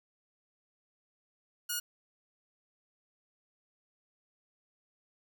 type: tone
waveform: 5% pulse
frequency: 1442 Hz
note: F#6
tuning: 45 cents flat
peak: -21 dBFS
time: 1.69-1.8 s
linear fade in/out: 10 ms
effects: none